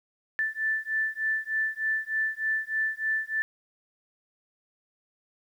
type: beating tone pair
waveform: sine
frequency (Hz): 1760 / 1763.3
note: A6 / A6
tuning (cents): 0 / +3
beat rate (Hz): 3.3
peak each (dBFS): -29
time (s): 0.39-3.42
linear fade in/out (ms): 0
effects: 10-bit